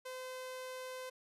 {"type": "tone", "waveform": "sawtooth", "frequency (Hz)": 513, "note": "C5", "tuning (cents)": -34, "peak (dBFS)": -39, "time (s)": [0.05, 1.1], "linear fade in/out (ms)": 10, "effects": ["resampled to 32000 Hz"]}